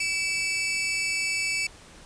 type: tone pair together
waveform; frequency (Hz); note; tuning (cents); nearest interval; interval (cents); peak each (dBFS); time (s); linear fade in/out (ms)
sawtooth; 2290 / 2637; D7 / E7; -44 / 0; major second; 244; -24 / -25; 0-1.67; 5
effects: pink hiss -49 dBFS RMS until 2.05 s + resampled to 22050 Hz